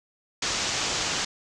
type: low-pass noise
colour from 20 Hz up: white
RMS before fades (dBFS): -28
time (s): 0.42-1.25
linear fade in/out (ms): 5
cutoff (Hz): 7100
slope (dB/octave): 48
effects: none